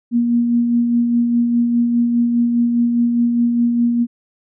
sine tone with tremolo, 237.4 Hz, A#3, 32 cents sharp, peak -11 dBFS, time 0.11-4.07 s, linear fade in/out 50 ms, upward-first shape sine, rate 4.9 Hz, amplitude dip 35%, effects none

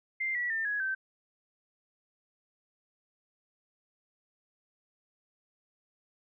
sine tone with pitch steps, 2093 / 1941.6 / 1801.1 / 1670.8 / 1550 Hz, C7 / B6 / A6 / G#6 / G6, 0 / -30 / +40 / +10 / -20 cents, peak -29 dBFS, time 0.2-0.95 s, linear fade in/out 10 ms, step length 150 ms, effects none

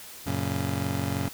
25% pulse chord, F# major, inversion none, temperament just, 92.5 / 115.62 / 138.75 Hz, F#2 / A#2 / C#3, 0 / -14 / +2 cents, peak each -27 / -29 / -28 dBFS, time 0.26-1.29 s, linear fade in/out 10 ms, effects white hiss -44 dBFS RMS until 1.33 s

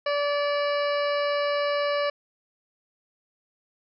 harmonic tone, 578 Hz, D5, 28 cents flat, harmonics 1 / 2 / 3 / 4 / 5 / 7 / 8 / 9, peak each -24 / -30 / -34 / -36 / -38 / -41 / -42 / -43 dBFS, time 0.06-2.1 s, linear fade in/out 5 ms, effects none

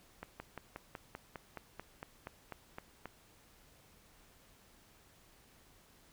slowing click train, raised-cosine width 0.5 ms, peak -28 dBFS, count 14, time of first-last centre 0.23-3.057 s, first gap 170 ms, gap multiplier 1.04, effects pink hiss -64 dBFS RMS until 6.12 s

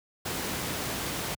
pink noise, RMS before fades -32 dBFS, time 0.25-1.35 s, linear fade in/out 10 ms, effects high-pass 80 Hz 12 dB/octave

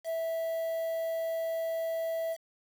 triangle tone with quantisation, 656 Hz, E5, 9 cents flat, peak -28 dBFS, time 0.04-2.37 s, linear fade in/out 50 ms, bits 8, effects none

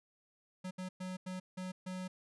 square tone bursts at uneven times, 184.7 Hz, F#3, 3 cents flat, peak -40 dBFS, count 6, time 0.64-0.71 / 0.78-0.89 / 1-1.17 / 1.26-1.4 / 1.57-1.72 / 1.86-2.08 s, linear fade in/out 10 ms, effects resampled to 24000 Hz

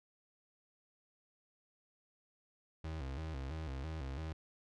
35% pulse tone with vibrato, 72.9 Hz, D2, 12 cents flat, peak -38 dBFS, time 2.84-4.33 s, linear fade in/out 5 ms, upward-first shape square, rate 3 Hz, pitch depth 150 cents each way, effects low-pass 5000 Hz 12 dB/octave

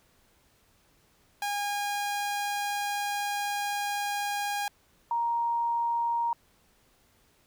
sawtooth / sine tone pair in turn, 816 / 936.7 Hz, G#5 / A#5, -31 / +8 cents, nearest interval major second, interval 239 cents, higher second, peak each -25 dBFS, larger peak neither, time 1.42-4.68 / 5.11-6.33 s, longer first, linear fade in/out 2 ms, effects pink hiss -65 dBFS RMS until 7.46 s

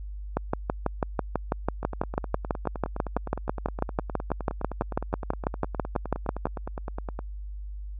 two click trains, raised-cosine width 1 ms, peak -19 / -10 dBFS, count 53 / 38, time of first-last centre 1.83-7.191 / 0.37-6.456 s, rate 9.7 / 6.08 Hz, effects added 50 Hz sine -34 dBFS peak until 7.99 s

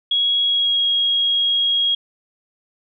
sine tone with pitch glide, 3322 to 3286 Hz, G#7 to G#7, 0 to -19 cents, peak -15 dBFS, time 0.11-1.95 s, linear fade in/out 5 ms, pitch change -19 cents, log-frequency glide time 0.43-0.86 s, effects none

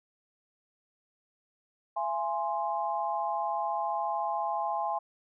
sine chord, E augmented, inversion none, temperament equal with one note detuned, 676.6 / 830.6 / 1046.5 Hz, E5 / G#5 / B#5, +45 / 0 / 0 cents, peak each -34 / -31 / -34 dBFS, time 1.96-4.99 s, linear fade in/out 10 ms, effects none

